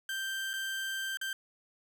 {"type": "tone with dropouts", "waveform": "30% pulse", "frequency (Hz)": 1568, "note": "G6", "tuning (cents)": 0, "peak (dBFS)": -31, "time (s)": [0.09, 1.33], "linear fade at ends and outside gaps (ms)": 2, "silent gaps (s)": [[0.533, 0.537], [1.172, 1.213]], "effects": []}